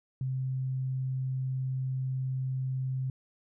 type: tone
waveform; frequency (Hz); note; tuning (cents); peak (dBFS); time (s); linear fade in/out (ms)
sine; 130.81; C3; 0; -29; 0.21-3.1; 2
effects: none